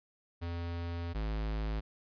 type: tone pair in turn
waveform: square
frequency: 85.4 / 53.43 Hz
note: F2 / G#1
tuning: -38 / +50 cents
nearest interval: minor sixth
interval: 812 cents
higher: first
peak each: -36 / -33 dBFS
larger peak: second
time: 0.41-1.14 / 1.14-1.81 s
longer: first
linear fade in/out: 20 ms
effects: resampled to 11025 Hz